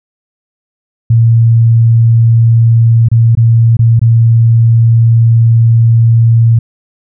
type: tone with dropouts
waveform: sine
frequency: 115.1 Hz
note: A#2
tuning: 22 cents flat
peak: -3 dBFS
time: 1.1-6.59 s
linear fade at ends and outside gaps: 5 ms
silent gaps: 3.086-3.115 / 3.352-3.372 / 3.769-3.791 / 3.994-4.015 s
effects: none

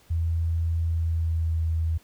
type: tone with pitch glide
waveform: sine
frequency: 82.8 to 81.24 Hz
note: E2 to E2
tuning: +8 to -25 cents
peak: -22 dBFS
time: 0.1-1.98 s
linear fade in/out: 10 ms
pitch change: -33 cents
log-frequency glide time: 0.85-1.61 s
effects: pink hiss -58 dBFS RMS until 2.03 s

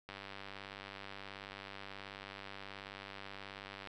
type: click train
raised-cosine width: 0.3 ms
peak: -30 dBFS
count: 374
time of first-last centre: 0.09-3.873 s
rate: 98.6 Hz
effects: none

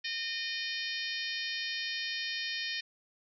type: harmonic tone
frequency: 612 Hz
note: D#5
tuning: 29 cents flat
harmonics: 3 / 4 / 5 / 6 / 7 / 8 / 9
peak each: -39 / -40 / -41 / -42 / -42 / -43 / -44 dBFS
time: 0.04-2.81 s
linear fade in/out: 10 ms
effects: none

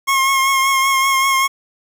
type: tone with vibrato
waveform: 25% pulse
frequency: 1079 Hz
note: C#6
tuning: 47 cents flat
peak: -9 dBFS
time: 0.07-1.48 s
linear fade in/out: 20 ms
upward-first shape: triangle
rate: 5.2 Hz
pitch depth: 30 cents each way
effects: 7-bit

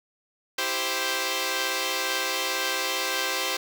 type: chord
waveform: 5% pulse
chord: C major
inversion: first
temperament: equal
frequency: 329.6 / 392 / 523.3 Hz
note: E4 / G4 / C5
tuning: 0 / 0 / 0 cents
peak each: -22 / -19 / -16 dBFS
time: 0.58-3.57 s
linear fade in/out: 5 ms
effects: none

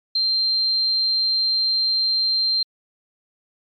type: tone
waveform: sine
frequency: 4157 Hz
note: C8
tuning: 12 cents flat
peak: -17 dBFS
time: 0.15-2.63 s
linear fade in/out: 5 ms
effects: MP3 96 kbps

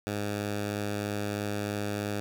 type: tone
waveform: 10% pulse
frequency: 103.1 Hz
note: G#2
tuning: 12 cents flat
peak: -22 dBFS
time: 0.07-2.2 s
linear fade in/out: 0 ms
effects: none

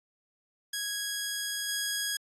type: tone with level steps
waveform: 10% pulse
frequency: 1657 Hz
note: G#6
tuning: 4 cents flat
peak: -23 / -21 dBFS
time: 0.73-2.17 s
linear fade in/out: 5 ms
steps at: 1.68 s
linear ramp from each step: 10 ms
effects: AAC 64 kbps

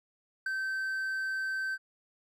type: tone with ADSR envelope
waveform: triangle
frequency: 1548 Hz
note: G6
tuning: 22 cents flat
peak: -27 dBFS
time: 0.46-1.78 s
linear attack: 4 ms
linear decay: 18 ms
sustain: -2 dB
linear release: 44 ms
effects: none

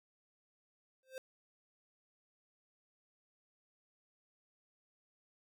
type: tone with exponential growth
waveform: square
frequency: 523.3 Hz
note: C5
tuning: in tune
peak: -40 dBFS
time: 1.03-1.18 s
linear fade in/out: 1 ms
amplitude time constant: 31 ms
effects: none

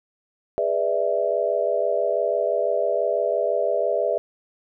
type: chord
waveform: sine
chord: E dominant seventh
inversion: first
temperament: just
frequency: 412 / 494.4 / 593.3 / 659.3 Hz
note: G#4 / B4 / D5 / E5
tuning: -14 / +2 / +18 / 0 cents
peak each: -27 / -26 / -24 / -24 dBFS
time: 0.58-4.18 s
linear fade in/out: 0 ms
effects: none

